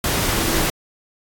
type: tone in noise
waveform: sine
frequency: 329.6 Hz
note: E4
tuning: in tune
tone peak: -26 dBFS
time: 0.33-0.61 s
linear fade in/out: 2 ms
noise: pink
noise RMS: -20 dBFS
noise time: 0.04-0.7 s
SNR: -9 dB
effects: AAC 64 kbps